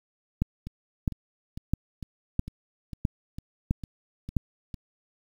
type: two click trains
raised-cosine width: 5 ms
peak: -11 / -24 dBFS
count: 7 / 10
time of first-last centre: 0.42-4.367 / 0.67-4.742 s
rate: 1.52 / 2.21 Hz
effects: 8-bit